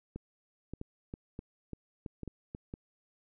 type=clicks; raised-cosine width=3 ms; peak=-27 dBFS; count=11; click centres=0.16 / 0.736 / 0.814 / 1.139 / 1.391 / 1.733 / 2.062 / 2.233 / 2.277 / 2.549 / 2.739 s; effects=none